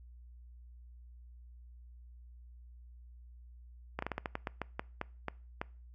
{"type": "slowing click train", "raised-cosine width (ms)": 0.5, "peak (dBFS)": -20, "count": 13, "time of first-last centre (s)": [3.99, 5.615], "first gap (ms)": 34, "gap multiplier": 1.23, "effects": ["noise-tail reverb RT60 0.4 s tail -23 dB re dry", "added 60 Hz sine -51 dBFS peak until 5.94 s"]}